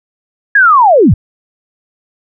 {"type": "linear sweep", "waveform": "sine", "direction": "down", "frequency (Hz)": [1697, 64.2], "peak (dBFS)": -3, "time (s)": [0.55, 1.14], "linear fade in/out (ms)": 5, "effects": []}